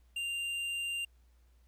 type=tone with hard clipping; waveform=sine; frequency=2787 Hz; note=F7; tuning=4 cents flat; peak=-35 dBFS; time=0.16-1.05 s; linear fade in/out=5 ms; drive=7 dB; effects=added 60 Hz sine -61 dBFS peak until 1.67 s + pink hiss -75 dBFS RMS until 1.67 s